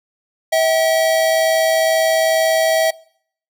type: tone pair together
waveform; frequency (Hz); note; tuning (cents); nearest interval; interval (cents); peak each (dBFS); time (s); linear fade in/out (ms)
square; 645.8 / 768; E5 / G5; -36 / -36; minor third; 300; -14 / -22; 0.52-2.91; 10
effects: noise-tail reverb RT60 0.6 s tail -23 dB re dry